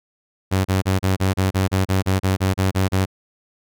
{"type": "tone bursts", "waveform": "sawtooth", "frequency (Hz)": 95, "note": "F#2", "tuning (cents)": 46, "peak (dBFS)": -12, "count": 15, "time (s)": [0.51, 3.058], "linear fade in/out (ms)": 20, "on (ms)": 140, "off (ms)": 32, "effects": []}